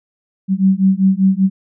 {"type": "beating tone pair", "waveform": "sine", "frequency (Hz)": [188.9, 194], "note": ["F#3", "G3"], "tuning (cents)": [36, -18], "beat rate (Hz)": 5.1, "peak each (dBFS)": -13, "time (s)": [0.48, 1.5], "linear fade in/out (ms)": 50, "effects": []}